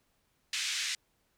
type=band-pass noise; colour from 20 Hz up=pink; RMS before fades=-34 dBFS; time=0.53-0.95 s; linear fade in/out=2 ms; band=2000 to 7500 Hz; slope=24 dB/octave; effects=pink hiss -74 dBFS RMS until 1.37 s